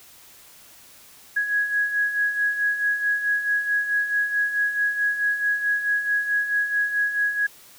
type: beating tone pair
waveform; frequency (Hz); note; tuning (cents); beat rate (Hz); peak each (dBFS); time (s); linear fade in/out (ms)
sine; 1661.2 / 1665.8; G#6 / G#6; 0 / +5; 4.6; -28 / -21; 1.36-7.47; 10
effects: white hiss -49 dBFS RMS until 7.78 s